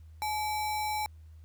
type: tone with sample-and-hold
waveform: sine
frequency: 850 Hz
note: G#5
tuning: 40 cents sharp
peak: -29 dBFS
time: 0.22-1.06 s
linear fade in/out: 0 ms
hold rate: 3150 Hz
effects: added 79 Hz sine -48 dBFS peak until 1.44 s + pink hiss -72 dBFS RMS until 1.44 s